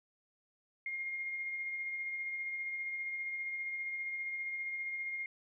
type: tone with tremolo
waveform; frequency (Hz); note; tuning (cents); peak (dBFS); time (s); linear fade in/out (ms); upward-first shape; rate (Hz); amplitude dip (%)
sine; 2130; C7; +30; -35; 0.86-5.26; 2; sine; 15; 30
effects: none